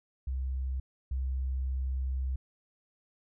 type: tone pair in turn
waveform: sine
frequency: 65.3 / 65.3 Hz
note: C2 / C2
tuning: -3 / -3 cents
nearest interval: unison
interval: 0 cents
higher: neither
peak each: -30 / -29 dBFS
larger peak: second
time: 0.27-0.8 / 1.11-2.36 s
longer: second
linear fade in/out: 5 ms
effects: none